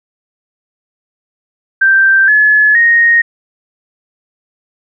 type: tone with pitch steps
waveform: sine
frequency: 1568 / 1709.9 / 1864.7 Hz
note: G6 / A6 / A#6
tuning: 0 / -50 / 0 cents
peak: -5 dBFS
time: 1.81-3.22 s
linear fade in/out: 10 ms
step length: 470 ms
effects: none